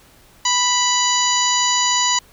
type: harmonic tone with a mistuned harmonic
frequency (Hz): 987.8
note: B5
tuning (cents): 0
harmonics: 1 / 2 / 3 / 4 / 5 / 6 / 7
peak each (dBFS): -20 / -25 / -24 / -24 / -25 / -25 / -20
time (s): 0.45-2.19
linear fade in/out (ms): 5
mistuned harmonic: 5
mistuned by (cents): -56
effects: pink hiss -50 dBFS RMS until 2.32 s